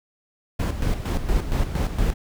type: noise with tremolo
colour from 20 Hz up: brown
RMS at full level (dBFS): -21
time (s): 0.59-2.14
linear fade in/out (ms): 10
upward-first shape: square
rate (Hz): 4.3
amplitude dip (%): 60
effects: none